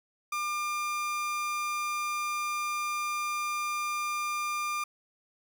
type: tone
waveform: 30% pulse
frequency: 1200 Hz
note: D6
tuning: 37 cents sharp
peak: -27 dBFS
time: 0.32-4.84 s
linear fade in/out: 5 ms
effects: none